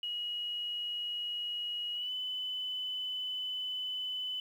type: tone with pitch glide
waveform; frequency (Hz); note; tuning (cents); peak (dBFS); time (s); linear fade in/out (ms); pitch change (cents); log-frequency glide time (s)
sine; 2900 to 3009; F#7 to F#7; -35 to +28; -34; 0.03-4.4; 2; +63; 1.94-2.12
effects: 10-bit